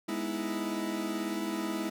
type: chord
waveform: 40% pulse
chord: E major seventh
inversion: first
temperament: equal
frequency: 207.7 / 246.9 / 311.1 / 329.6 Hz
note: G#3 / B3 / D#4 / E4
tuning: 0 / 0 / 0 / 0 cents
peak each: -36 / -40 / -38 / -34 dBFS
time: 0.08-1.9 s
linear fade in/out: 10 ms
effects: none